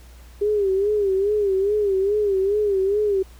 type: tone with vibrato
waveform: sine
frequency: 401.2 Hz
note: G4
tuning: 40 cents sharp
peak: -17 dBFS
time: 0.41-3.23 s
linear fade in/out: 10 ms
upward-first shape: sine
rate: 2.4 Hz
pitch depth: 96 cents each way
effects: added 60 Hz sine -42 dBFS peak until 3.39 s + pink hiss -52 dBFS RMS until 3.39 s